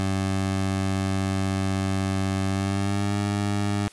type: tone with pitch glide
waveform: 20% pulse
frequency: 96.2 to 101.63 Hz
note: G2 to G#2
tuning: -32 to -37 cents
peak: -18 dBFS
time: 0-3.88 s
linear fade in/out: 0 ms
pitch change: +95 cents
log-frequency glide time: 2.47-3.16 s
effects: white hiss -50 dBFS RMS until 3.92 s + resampled to 24000 Hz